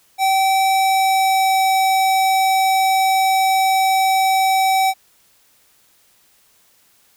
square tone with pitch glide, 770 to 765.6 Hz, G5 to G5, -31 to -41 cents, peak -14 dBFS, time 0.18-4.94 s, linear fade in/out 50 ms, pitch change -10 cents, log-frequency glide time 0.66-1.65 s, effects white hiss -56 dBFS RMS until 7.16 s

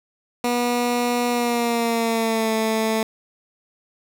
15% pulse tone with pitch glide, 242.4 to 221 Hz, B3 to A3, -32 to +8 cents, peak -13 dBFS, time 0.44-3.03 s, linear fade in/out 2 ms, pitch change -160 cents, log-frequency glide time 1.29-2.53 s, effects none

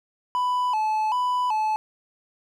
triangle tone with vibrato, 927 Hz, A#5, 10 cents flat, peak -19 dBFS, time 0.35-1.76 s, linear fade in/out 0 ms, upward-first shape square, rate 1.3 Hz, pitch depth 120 cents each way, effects none

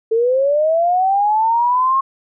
sine linear sweep, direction up, 439.5 to 1085 Hz, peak -12 dBFS, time 0.11-2.01 s, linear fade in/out 10 ms, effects none

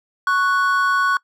triangle tone pair together, 1108.7 / 1479.9 Hz, C#6 / F#6, 0 / 0 cents, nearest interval perfect fourth, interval 500 cents, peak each -16 dBFS, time 0.27-1.17 s, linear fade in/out 2 ms, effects noise-tail reverb RT60 0.1 s tail -23 dB re dry

